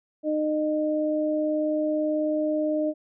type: tone pair together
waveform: sine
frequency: 306.3 / 612 Hz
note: D#4 / D#5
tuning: -27 / -29 cents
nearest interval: octave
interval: 1198 cents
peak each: -25 dBFS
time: 0.23-2.94 s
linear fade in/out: 50 ms
effects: none